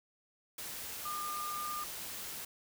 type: tone in noise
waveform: sine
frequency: 1206 Hz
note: D6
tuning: 46 cents sharp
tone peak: -37 dBFS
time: 1.05-1.84 s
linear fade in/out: 5 ms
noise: white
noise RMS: -43 dBFS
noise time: 0.58-2.45 s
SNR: +3 dB
effects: none